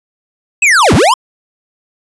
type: linear two-way sweep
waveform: square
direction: down then up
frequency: 2671 to 63.6 to 1094 Hz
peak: -6 dBFS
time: 0.62-1.14 s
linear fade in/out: 5 ms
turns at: 0.94 s
effects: resampled to 24000 Hz